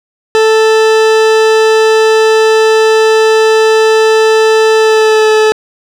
40% pulse tone with pitch glide, 440 to 433.4 Hz, A4 to A4, 0 to -26 cents, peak -4 dBFS, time 0.35-5.52 s, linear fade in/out 0 ms, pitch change -26 cents, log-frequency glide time 4.77-5.29 s, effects low-pass 6000 Hz 12 dB/octave + 7-bit

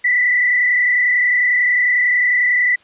sine tone with frequency modulation, 1975.5 Hz, B6, in tune, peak -12 dBFS, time 0.04-2.76 s, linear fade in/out 10 ms, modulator 31.1 Hz, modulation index 1.4, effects white hiss -51 dBFS RMS until 2.83 s + resampled to 8000 Hz

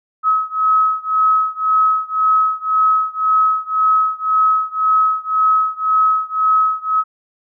sine beating tone pair, 1280 / 1281.9 Hz, D#6 / E6, +49 / -49 cents, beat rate 1.9 Hz, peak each -15 / -16 dBFS, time 0.23-7.04 s, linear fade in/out 50 ms, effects none

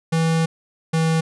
square tone pair in turn, 163 / 161.78 Hz, E3 / E3, -19 / -32 cents, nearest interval unison, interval 13 cents, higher first, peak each -17 dBFS, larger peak neither, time 0.12-0.46 / 0.93-1.21 s, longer first, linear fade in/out 10 ms, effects resampled to 24000 Hz

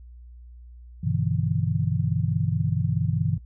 sine chord, E minor seventh, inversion first, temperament just, 98.89 / 123.61 / 148.33 / 164.81 Hz, G2 / B2 / D3 / E3, +16 / +2 / +18 / 0 cents, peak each -27 dBFS, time 1.03-3.38 s, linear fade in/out 10 ms, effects noise-tail reverb RT60 0.1 s tail -19 dB re dry + added 60 Hz sine -42 dBFS peak until 3.45 s

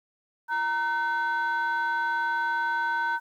sine tone pair together, 932.3 / 1520.7 Hz, A#5 / F#6, 0 / +47 cents, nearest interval minor sixth, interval 847 cents, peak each -25 / -25 dBFS, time 0.48-3.2 s, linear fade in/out 50 ms, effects tanh soft clip ceiling -21 dBFS + 10-bit

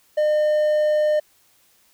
triangle tone, 606 Hz, D#5, 46 cents flat, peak -14 dBFS, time 0.17-1.2 s, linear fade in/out 10 ms, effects white hiss -59 dBFS RMS until 1.93 s

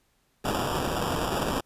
violet noise with sample-and-hold, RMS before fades -28 dBFS, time 0.44-1.61 s, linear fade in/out 10 ms, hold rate 2100 Hz, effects pink hiss -69 dBFS RMS until 1.65 s + resampled to 32000 Hz

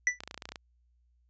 square tone with exponential decay, 1975.5 Hz, B6, in tune, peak -20 dBFS, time 0.07-0.19 s, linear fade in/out 1 ms, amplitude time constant 24 ms
clicks, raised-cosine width 0.2 ms, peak -23 dBFS, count 11, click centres 0.205 / 0.236 / 0.276 / 0.311 / 0.344 / 0.377 / 0.422 / 0.455 / 0.49 / 0.52 / 0.558 s
effects added 60 Hz sine -65 dBFS peak until 1.29 s + resampled to 16000 Hz

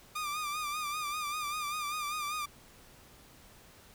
sawtooth tone with vibrato, 1203 Hz, D6, 41 cents sharp, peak -30 dBFS, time 0.15-2.46 s, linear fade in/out 10 ms, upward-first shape sine, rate 5.1 Hz, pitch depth 58 cents each way, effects pink hiss -57 dBFS RMS until 3.94 s

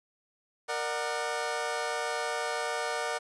20% pulse chord, Bb augmented, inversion none, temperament equal with one note detuned, 466.2 / 599 / 740 Hz, Bb4 / D5 / F#5, 0 / +34 / 0 cents, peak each -30 dBFS, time 0.68-3.19 s, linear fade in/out 20 ms, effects resampled to 22050 Hz + 10-bit

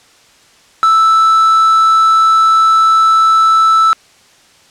triangle tone with quantisation, 1318.5 Hz, E6, in tune, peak -4 dBFS, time 0.83-3.93 s, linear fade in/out 0 ms, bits 4, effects white hiss -46 dBFS RMS until 4.7 s + low-pass 7000 Hz 12 dB/octave

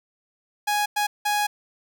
sawtooth tone bursts at uneven times, 830.6 Hz, G#5, in tune, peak -17 dBFS, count 3, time 0.67-0.86 / 0.96-1.07 / 1.25-1.47 s, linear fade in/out 10 ms, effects none

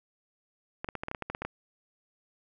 clicks, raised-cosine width 0.5 ms, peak -19 dBFS, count 12, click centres 0.845 / 0.888 / 0.953 / 1.035 / 1.084 / 1.114 / 1.148 / 1.223 / 1.3 / 1.349 / 1.42 / 1.45 s, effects none

